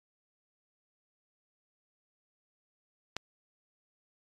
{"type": "click", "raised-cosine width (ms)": 0.2, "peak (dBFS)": -16, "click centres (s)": 3.166, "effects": ["AAC 32 kbps"]}